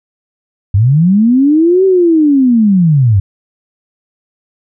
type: linear two-way sweep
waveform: sine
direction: up then down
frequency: 91.2 to 387.2 to 91.2 Hz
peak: -5 dBFS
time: 0.74-3.2 s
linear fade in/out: 5 ms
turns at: 1.85 s
effects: none